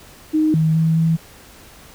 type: tone with pitch steps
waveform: sine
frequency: 310.6 / 158.5 / 161.3 / 162.9 Hz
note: D#4 / D#3 / E3 / E3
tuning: -3 / +32 / -37 / -20 cents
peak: -13 dBFS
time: 0.33-1.17 s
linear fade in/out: 20 ms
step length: 210 ms
effects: pink hiss -44 dBFS RMS until 1.94 s